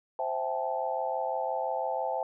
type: chord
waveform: sine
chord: A minor seventh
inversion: first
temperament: equal with one note detuned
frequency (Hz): 523.3 / 659.3 / 784 / 869.9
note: C5 / E5 / G5 / A5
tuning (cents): 0 / 0 / 0 / -20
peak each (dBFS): -34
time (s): 0.19-2.23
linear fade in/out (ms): 2
effects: none